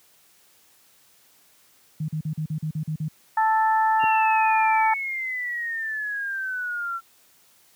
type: tone bursts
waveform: sine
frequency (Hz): 155.4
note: D#3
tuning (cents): -2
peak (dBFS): -24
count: 9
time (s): 2-3.083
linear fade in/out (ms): 5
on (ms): 83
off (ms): 42
type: harmonic tone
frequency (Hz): 440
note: A4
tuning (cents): 0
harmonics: 2 / 3 / 4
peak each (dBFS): -18 / -29 / -28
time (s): 3.37-4.94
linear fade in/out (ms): 5
type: exponential sweep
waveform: sine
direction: down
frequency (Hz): 2794 to 1347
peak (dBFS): -26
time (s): 3.99-7.01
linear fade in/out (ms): 50
type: clicks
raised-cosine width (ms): 2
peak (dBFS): -30 / -22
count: 2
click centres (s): 4.033 / 4.04
effects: white hiss -58 dBFS RMS until 7.75 s + high-pass 80 Hz 12 dB/octave